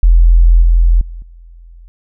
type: tone with level steps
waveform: sine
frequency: 42.27 Hz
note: E1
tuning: 44 cents sharp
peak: -3 / -5 / -24 / -34 dBFS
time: 0.03-1.88 s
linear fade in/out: 0 ms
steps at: 0.62 / 1.01 / 1.22 s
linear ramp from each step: 2 ms
effects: none